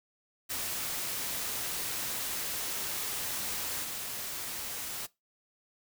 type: noise with level steps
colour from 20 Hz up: white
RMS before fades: -35 / -38 dBFS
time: 0.49-5.07 s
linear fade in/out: 20 ms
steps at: 3.83 s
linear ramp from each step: 10 ms
effects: noise-tail reverb RT60 0.2 s tail -20 dB re dry